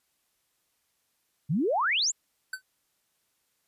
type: exponential sweep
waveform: sine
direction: up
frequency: 130.81 to 7820 Hz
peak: -23 dBFS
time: 1.49-2.12 s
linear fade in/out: 20 ms
type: tone with exponential decay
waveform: square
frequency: 1524 Hz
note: G6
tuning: 49 cents flat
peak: -29 dBFS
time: 2.53-2.62 s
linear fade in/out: 5 ms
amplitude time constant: 18 ms
effects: white hiss -74 dBFS RMS until 3.67 s + resampled to 32000 Hz